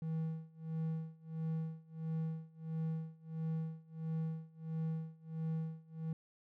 triangle tone with tremolo, 160.7 Hz, E3, 44 cents flat, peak -32 dBFS, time 0.02-6.13 s, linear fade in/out 2 ms, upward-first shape sine, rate 1.5 Hz, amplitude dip 95%, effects none

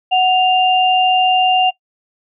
sine tone pair together, 741.1 / 2794 Hz, F#5 / F7, +3 / 0 cents, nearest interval octave + major seventh, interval 2297 cents, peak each -11 / -15 dBFS, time 0.11-1.71 s, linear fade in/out 20 ms, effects noise-tail reverb RT60 0.1 s tail -21 dB re dry

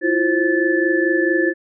sine tone cluster, 328.9 / 353.4 / 529 / 1742 Hz, E4 / F4 / C5 / A6, -4 / +21 / +19 / -18 cents, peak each -19 / -19 / -24 / -20 dBFS, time 0.01-1.54 s, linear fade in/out 50 ms, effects none

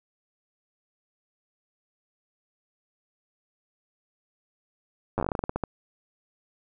slowing click train, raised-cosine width 1 ms, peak -13 dBFS, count 15, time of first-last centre 5.18-5.637 s, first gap 9 ms, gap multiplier 1.18, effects none

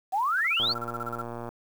sine exponential sweep, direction up, 725 to 4700 Hz, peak -23 dBFS, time 0.12-0.74 s, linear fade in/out 20 ms
sine tone bursts, 1352 Hz, E6, 43 cents sharp, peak -30 dBFS, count 14, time 0.38-1.217 s, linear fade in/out 5 ms, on 31 ms, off 31 ms
click train, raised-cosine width 1 ms, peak -23 dBFS, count 106, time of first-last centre 0.6-1.49 s, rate 118 Hz
effects 8-bit

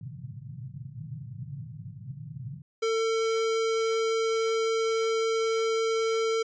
white band-pass noise, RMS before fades -40 dBFS, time 0.01-2.62 s, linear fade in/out 2 ms, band 110 to 150 Hz, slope 48 dB/octave
square tone, 449.1 Hz, A4, 35 cents sharp, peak -25 dBFS, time 2.82-6.43 s, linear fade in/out 10 ms
effects resampled to 16000 Hz

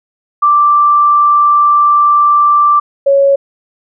sine tone pair in turn, 1174.7 / 554.4 Hz, D6 / C#5, 0 / 0 cents, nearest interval octave + minor second, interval 1300 cents, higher first, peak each -5 dBFS, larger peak neither, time 0.42-2.8 / 3.06-3.36 s, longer first, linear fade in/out 10 ms, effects none

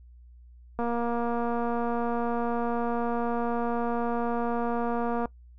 click train, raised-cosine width 1 ms, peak -17 dBFS, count 1055, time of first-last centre 0.79-5.256 s, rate 236 Hz, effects noise-tail reverb RT60 0.1 s tail -21 dB re dry + added 60 Hz sine -48 dBFS peak until 5.58 s

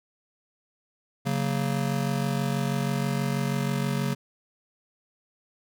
square chord, F# major, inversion second, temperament just, 138.75 / 185 / 231.2 Hz, C#3 / F#3 / A#3, +2 / 0 / -14 cents, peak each -28 / -31 / -32 dBFS, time 1.25-4.15 s, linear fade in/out 20 ms, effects none

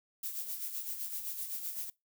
violet noise with tremolo, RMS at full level -37 dBFS, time 0.23-1.9 s, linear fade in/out 5 ms, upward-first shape sine, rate 7.8 Hz, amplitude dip 55%, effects noise-tail reverb RT60 0.2 s tail -22 dB re dry

